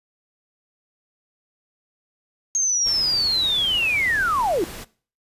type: linear sweep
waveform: sine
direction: down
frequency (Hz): 6480 to 303.5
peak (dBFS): -18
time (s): 2.55-4.64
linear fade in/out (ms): 0
type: noise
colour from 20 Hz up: pink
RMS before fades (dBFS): -36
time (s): 2.85-4.85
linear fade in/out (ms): 20
effects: noise-tail reverb RT60 0.4 s tail -19 dB re dry + resampled to 32000 Hz